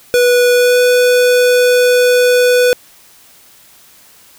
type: tone with pitch glide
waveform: square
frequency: 490 to 494.5 Hz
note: B4 to B4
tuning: -14 to +2 cents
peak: -8 dBFS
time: 0.14-2.73 s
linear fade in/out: 0 ms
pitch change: +16 cents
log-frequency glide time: 0.53-0.79 s
effects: white hiss -44 dBFS RMS until 4.38 s